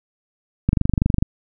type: click train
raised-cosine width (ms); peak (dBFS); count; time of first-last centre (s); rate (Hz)
5; -4; 14; 0.69-1.225; 24.3
effects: none